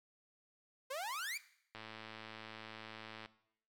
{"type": "exponential sweep", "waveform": "sawtooth", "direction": "up", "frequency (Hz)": [505, 2459], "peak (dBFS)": -36, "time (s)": [0.9, 1.38], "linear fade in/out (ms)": 10}
{"type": "click train", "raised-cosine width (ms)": 0.3, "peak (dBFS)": -32, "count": 167, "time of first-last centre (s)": [1.75, 3.259], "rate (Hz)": 110}
{"effects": ["noise-tail reverb RT60 0.7 s tail -17 dB re dry"]}